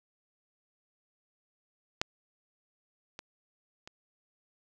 clicks, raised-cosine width 0.2 ms, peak -10 / -24 / -28 dBFS, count 3, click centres 2.015 / 3.191 / 3.875 s, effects none

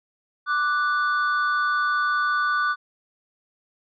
triangle tone pair together, 1174.7 / 1480 Hz, D6 / F#6, 0 / 0 cents, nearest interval major third, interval 400 cents, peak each -21 dBFS, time 0.46-2.76 s, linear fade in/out 50 ms, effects resampled to 11025 Hz

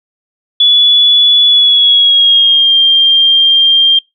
sine tone with pitch glide, 3420 to 3191 Hz, A7 to G7, -50 to +30 cents, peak -4 dBFS, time 0.6-3.99 s, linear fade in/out 5 ms, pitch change -120 cents, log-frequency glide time 1.49-2.76 s, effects noise-tail reverb RT60 0.2 s tail -23 dB re dry

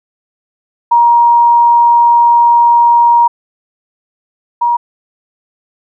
sine tone pair in turn, 945 / 951.6 Hz, A#5 / A#5, +23 / +35 cents, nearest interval unison, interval 12 cents, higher second, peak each -4 / -8 dBFS, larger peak first, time 0.91-3.28 / 4.61-4.77 s, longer first, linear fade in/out 10 ms, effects none

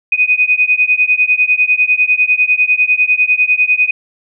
sine beating tone pair, 2489 / 2499 Hz, D#7 / D#7, 0 / +7 cents, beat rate 10 Hz, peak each -12 dBFS, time 0.12-3.91 s, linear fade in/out 5 ms, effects none

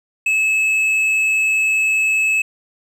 sine tone with tanh clipping, 2595 Hz, E7, 28 cents flat, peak -15 dBFS, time 0.26-2.42 s, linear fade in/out 5 ms, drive 6 dB, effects none

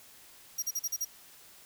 sawtooth tone bursts, 5710 Hz, F8, 37 cents sharp, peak -27 dBFS, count 6, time 0.58-1.05 s, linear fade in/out 10 ms, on 45 ms, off 40 ms, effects white hiss -55 dBFS RMS until 1.65 s

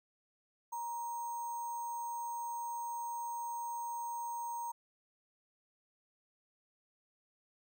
sine tone with sample-and-hold, 942 Hz, A#5, 18 cents sharp, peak -37 dBFS, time 0.72-4.72 s, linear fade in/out 10 ms, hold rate 7350 Hz, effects none

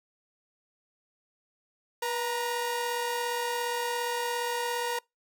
sawtooth tone pair together, 484.8 / 932.3 Hz, B4 / A#5, -32 / 0 cents, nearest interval major seventh, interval 1132 cents, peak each -28 dBFS, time 2.02-4.99 s, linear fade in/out 5 ms, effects noise-tail reverb RT60 0.2 s tail -26 dB re dry

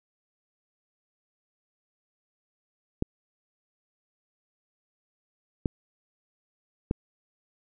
clicks, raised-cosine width 3 ms, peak -12 dBFS, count 3, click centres 3.024 / 5.658 / 6.911 s, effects none

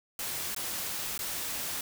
white noise with dropouts, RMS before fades -35 dBFS, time 0.19-1.81 s, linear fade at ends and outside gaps 2 ms, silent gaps 0.548-0.563 / 1.178-1.19 s, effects none

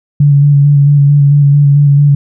sine tone with vibrato, 143.2 Hz, D3, 43 cents flat, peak -3 dBFS, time 0.2-2.15 s, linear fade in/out 5 ms, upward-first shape square, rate 4.5 Hz, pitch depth 20 cents each way, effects none

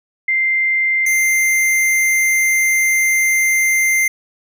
sine / square tone pair in turn, 2090 / 2090 Hz, C7 / C7, -2 / -2 cents, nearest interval unison, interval 0 cents, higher neither, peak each -13 dBFS, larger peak neither, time 0.28-1.06 / 1.06-4.08 s, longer second, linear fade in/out 5 ms, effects none

